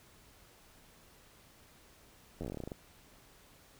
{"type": "slowing click train", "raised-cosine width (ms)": 2, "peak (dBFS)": -27, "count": 14, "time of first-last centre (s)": [2.41, 2.718], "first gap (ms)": 11, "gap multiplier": 1.12, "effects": ["pink hiss -61 dBFS RMS until 3.79 s"]}